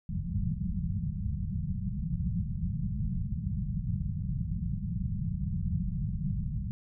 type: low-pass noise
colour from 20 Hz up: white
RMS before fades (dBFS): -32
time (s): 0.09-6.71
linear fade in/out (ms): 0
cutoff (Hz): 200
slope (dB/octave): 96
effects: none